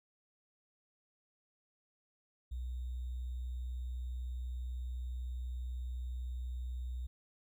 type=tone with sample-and-hold; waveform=sine; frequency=62 Hz; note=B1; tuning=7 cents sharp; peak=-37 dBFS; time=2.51-7.07 s; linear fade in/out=10 ms; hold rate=3675 Hz; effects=none